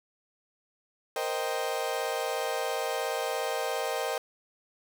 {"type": "chord", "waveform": "35% pulse", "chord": "C minor seventh", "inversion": "third", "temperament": "equal", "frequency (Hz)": [466.2, 523.3, 622.3, 784], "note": ["Bb4", "C5", "Eb5", "G5"], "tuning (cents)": [0, 0, 0, 0], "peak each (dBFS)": -33, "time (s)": [1.16, 4.18], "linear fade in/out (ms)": 2, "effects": []}